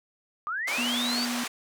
sine linear sweep, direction up, 1161 to 4700 Hz, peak -28 dBFS, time 0.47-1.25 s, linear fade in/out 0 ms
pink band-pass noise, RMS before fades -33 dBFS, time 0.67-1.48 s, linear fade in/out 10 ms, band 720 to 9400 Hz, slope 12 dB/octave
triangle tone, 242.2 Hz, B3, 34 cents flat, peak -28 dBFS, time 0.78-1.44 s, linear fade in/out 5 ms
effects none

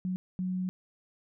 sine tone bursts at uneven times, 184.2 Hz, F#3, 7 cents flat, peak -29 dBFS, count 2, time 0.05-0.16 / 0.39-0.69 s, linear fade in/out 0 ms, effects none

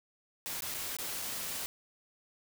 white noise with dropouts, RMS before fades -38 dBFS, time 0.46-1.66 s, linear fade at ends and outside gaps 0 ms, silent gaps 0.606-0.622 / 0.741-0.745 / 0.967-0.986 / 1.218-1.221 s, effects none

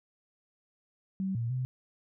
sine tone with pitch steps, 191.4 / 116.6 / 127.8 Hz, G3 / A#2 / C3, -41 / +1 / -40 cents, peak -29 dBFS, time 1.2-1.65 s, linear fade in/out 0 ms, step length 150 ms, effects none

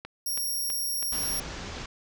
click train, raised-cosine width 0.3 ms, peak -22 dBFS, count 4, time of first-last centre 0.05-1.027 s, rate 3.07 Hz
5% pulse tone, 5588 Hz, F8, in tune, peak -22 dBFS, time 0.26-1.4 s, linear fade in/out 5 ms
pink low-pass noise, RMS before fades -38 dBFS, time 1.12-1.86 s, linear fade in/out 5 ms, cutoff 6800 Hz, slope 48 dB/octave
effects none

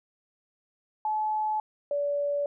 sine tone pair in turn, 859 / 575.1 Hz, A5 / D5, -42 / -36 cents, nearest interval perfect fifth, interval 694 cents, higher first, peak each -25 dBFS, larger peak neither, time 1.05-1.6 / 1.91-2.46 s, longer neither, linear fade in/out 2 ms, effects none

